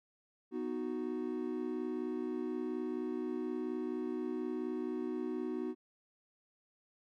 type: chord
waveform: triangle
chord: B major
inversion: none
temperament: equal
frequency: 246.9 / 311.1 / 370 Hz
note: B3 / D#4 / F#4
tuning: 0 / 0 / 0 cents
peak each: -38 / -38 / -37 dBFS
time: 0.51-5.75 s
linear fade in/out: 50 ms
effects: none